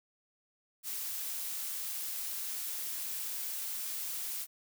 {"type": "noise", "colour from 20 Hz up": "blue", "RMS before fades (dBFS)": -38, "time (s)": [0.83, 4.47], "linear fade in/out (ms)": 50, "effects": []}